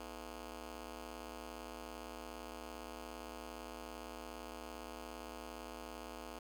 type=ring-modulated tone; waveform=10% pulse; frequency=188.5 Hz; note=F#3; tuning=32 cents sharp; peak=-35 dBFS; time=0-6.39 s; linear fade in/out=2 ms; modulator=133 Hz; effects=none